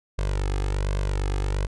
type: tone with flanger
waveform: sawtooth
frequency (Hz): 48.71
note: G1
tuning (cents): -10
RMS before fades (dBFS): -25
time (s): 0.18-1.67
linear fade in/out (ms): 10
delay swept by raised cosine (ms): 1.9 to 2.41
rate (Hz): 1.3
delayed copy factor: +0.8
effects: resampled to 22050 Hz